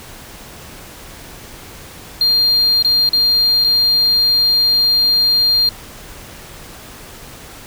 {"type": "tone with dropouts", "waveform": "sine", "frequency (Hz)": 4200, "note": "C8", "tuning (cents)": 6, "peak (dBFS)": -8, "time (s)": [2.21, 5.69], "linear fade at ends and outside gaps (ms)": 2, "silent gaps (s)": [[2.825, 2.847], [3.091, 3.132], [3.641, 3.645]], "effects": ["tanh soft clip ceiling -9 dBFS", "pink hiss -36 dBFS RMS until 7.66 s"]}